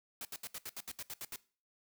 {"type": "noise bursts", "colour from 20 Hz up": "white", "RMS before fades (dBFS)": -43, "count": 11, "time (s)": [0.21, 1.36], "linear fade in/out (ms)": 2, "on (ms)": 40, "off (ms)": 71, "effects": ["noise-tail reverb RT60 0.4 s tail -20 dB re dry"]}